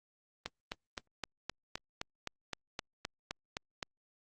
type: click train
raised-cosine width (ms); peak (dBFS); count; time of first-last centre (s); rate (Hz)
0.2; -19; 14; 0.46-3.828; 3.86
effects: Opus 24 kbps